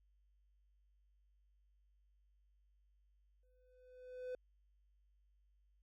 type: tone with exponential growth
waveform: triangle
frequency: 504 Hz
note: B4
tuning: 35 cents sharp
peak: -38 dBFS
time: 3.43-4.35 s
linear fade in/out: 2 ms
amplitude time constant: 200 ms
effects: added 50 Hz sine -70 dBFS peak until 5.82 s